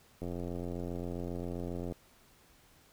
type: click train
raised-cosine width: 2 ms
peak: -26 dBFS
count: 150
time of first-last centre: 0.22-1.923 s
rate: 87.5 Hz
effects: pink hiss -63 dBFS RMS until 2.92 s